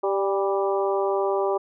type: harmonic tone with a mistuned harmonic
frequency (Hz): 196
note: G3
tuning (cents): 0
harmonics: 2 / 3 / 4 / 5 / 6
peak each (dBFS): -23 / -27 / -29 / -31 / -33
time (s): 0.03-1.58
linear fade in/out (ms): 10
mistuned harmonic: 4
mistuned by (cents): +29
effects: none